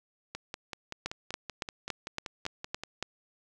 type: two click trains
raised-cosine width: 0.2 ms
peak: -15 / -20 dBFS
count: 8 / 14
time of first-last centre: 1.06-3.026 / 0.35-2.836 s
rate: 3.56 / 5.23 Hz
effects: none